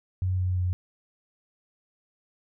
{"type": "tone with pitch steps", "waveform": "sine", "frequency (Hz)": [92.5, 91.49, 90.49], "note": ["F#2", "F#2", "F#2"], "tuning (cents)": [0, -19, -38], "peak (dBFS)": -23, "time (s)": [0.22, 0.73], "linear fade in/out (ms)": 0, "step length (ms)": 170, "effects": []}